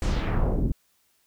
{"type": "noise with low-pass filter sweep", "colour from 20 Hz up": "brown", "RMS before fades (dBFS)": -24, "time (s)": [0.02, 0.72], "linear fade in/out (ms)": 2, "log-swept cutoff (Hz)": [8900, 220], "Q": 1.6, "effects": ["white hiss -67 dBFS RMS until 1.26 s"]}